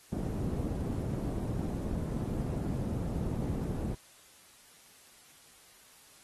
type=low-pass noise; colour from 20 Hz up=white; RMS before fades=-34 dBFS; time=0.12-3.95 s; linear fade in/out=10 ms; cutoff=220 Hz; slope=12 dB/octave; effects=white hiss -58 dBFS RMS until 6.23 s + AAC 32 kbps